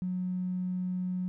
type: tone with tanh clipping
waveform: triangle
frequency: 182.5 Hz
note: F#3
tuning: 24 cents flat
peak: -29 dBFS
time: 0.02-1.28 s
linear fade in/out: 0 ms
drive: 2 dB
effects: none